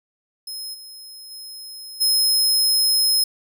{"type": "tone with level steps", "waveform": "sawtooth", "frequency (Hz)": 5140, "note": "E8", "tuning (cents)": -45, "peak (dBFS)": [-27, -35, -32, -13], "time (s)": [0.47, 3.24], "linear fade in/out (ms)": 5, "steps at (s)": [0.73, 1.3, 2], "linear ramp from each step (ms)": 20, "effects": []}